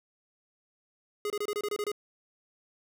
square tone bursts, 415.3 Hz, G#4, in tune, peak -30 dBFS, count 9, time 1.25-1.917 s, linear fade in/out 2 ms, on 51 ms, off 26 ms, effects none

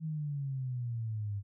sine exponential sweep, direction down, 161.2 to 98.8 Hz, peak -33 dBFS, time 0-1.43 s, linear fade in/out 50 ms, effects none

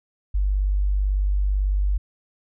sine tone, 49.03 Hz, G1, 1 cent sharp, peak -18 dBFS, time 0.34-1.98 s, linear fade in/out 10 ms, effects none

